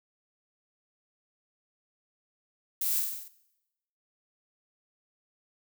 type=noise with echo; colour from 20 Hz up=violet; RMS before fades=-30 dBFS; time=2.81-3 s; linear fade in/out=5 ms; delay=47 ms; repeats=6; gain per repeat=-3 dB; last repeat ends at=3.282 s; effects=noise-tail reverb RT60 0.9 s tail -18 dB re dry